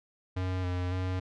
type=tone with vibrato; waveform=square; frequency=91.1 Hz; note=F#2; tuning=26 cents flat; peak=-30 dBFS; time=0.36-1.2 s; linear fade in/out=10 ms; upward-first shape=square; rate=1.8 Hz; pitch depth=23 cents each way; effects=low-pass 4000 Hz 12 dB/octave